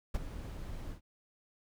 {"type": "noise with ADSR envelope", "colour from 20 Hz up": "brown", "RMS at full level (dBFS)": -30, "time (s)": [0.14, 1.01], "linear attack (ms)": 9, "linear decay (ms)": 29, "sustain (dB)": -12, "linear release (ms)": 110, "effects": []}